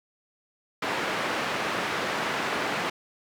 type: band-pass noise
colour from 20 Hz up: white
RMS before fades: -29 dBFS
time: 0.82-2.9 s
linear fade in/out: 5 ms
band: 180 to 1900 Hz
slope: 12 dB/octave
effects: none